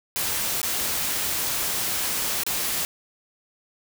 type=noise with dropouts; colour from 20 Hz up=white; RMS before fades=-26 dBFS; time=0.16-2.85 s; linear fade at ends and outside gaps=0 ms; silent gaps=0.616-0.63 / 2.435-2.465 s; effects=none